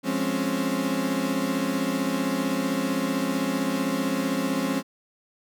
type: chord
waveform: 35% pulse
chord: Db major seventh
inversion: first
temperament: equal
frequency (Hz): 174.61 / 207.7 / 261.6 / 277.2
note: F3 / Ab3 / C4 / Db4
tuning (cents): 0 / 0 / 0 / 0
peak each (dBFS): -31 / -29 / -26 / -27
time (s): 0.03-4.83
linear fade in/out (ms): 50
effects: none